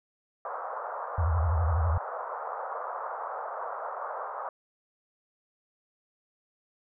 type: band-pass noise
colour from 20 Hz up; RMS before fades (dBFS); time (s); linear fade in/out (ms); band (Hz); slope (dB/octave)
white; -36; 0.45-4.49; 2; 500 to 1300; 48
type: tone with vibrato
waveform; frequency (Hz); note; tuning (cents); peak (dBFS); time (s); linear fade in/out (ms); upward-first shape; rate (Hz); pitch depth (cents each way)
sine; 82.4; E2; 0; -23; 1.18-1.98; 5; triangle; 12; 180
effects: none